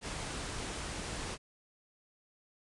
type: low-pass noise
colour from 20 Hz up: pink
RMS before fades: -40 dBFS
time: 0.01-1.38 s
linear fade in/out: 50 ms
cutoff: 10000 Hz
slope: 96 dB/octave
effects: none